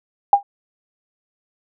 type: tone with exponential decay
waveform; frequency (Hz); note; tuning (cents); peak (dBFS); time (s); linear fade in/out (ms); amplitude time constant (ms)
sine; 805; G5; +46; -3; 0.33-0.43; 2; 20
effects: none